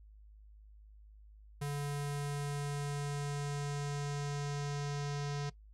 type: tone with low-pass filter sweep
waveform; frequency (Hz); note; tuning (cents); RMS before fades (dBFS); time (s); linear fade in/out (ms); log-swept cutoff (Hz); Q
square; 143.8; D3; -36; -37; 1.61-5.5; 10; 11000 to 5700; 1.9
effects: noise-tail reverb RT60 0.1 s tail -18 dB re dry + added 52 Hz sine -54 dBFS peak until 5.73 s